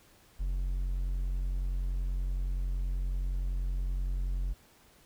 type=tone; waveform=triangle; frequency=45.3 Hz; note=F#1; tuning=36 cents flat; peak=-27 dBFS; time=0.39-4.54 s; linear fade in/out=20 ms; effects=pink hiss -61 dBFS RMS until 5.05 s